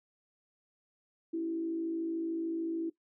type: tone with frequency modulation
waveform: sine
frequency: 329.6 Hz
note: E4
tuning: in tune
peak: -31 dBFS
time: 1.33-2.9 s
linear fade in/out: 10 ms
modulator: 53.6 Hz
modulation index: 0.39
effects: noise-tail reverb RT60 0.1 s tail -17 dB re dry